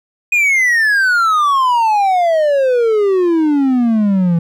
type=exponential sweep; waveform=triangle; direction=down; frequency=2489 to 164.81 Hz; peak=-8 dBFS; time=0.32-4.39 s; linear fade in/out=5 ms; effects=none